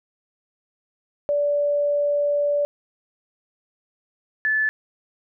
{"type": "tone pair in turn", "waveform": "sine", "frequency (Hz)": [580, 1738], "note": ["D5", "A6"], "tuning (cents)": [-22, -22], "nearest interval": "octave + perfect fifth", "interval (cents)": 1900, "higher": "second", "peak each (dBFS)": -18, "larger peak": "neither", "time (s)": [[1.29, 2.65], [4.45, 4.69]], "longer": "first", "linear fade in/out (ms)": 0, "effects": []}